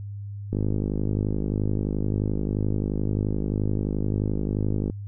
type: click train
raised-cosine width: 3 ms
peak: -13 dBFS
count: 226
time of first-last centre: 0.53-4.899 s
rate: 51.5 Hz
effects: added 101 Hz sine -32 dBFS peak until 5.07 s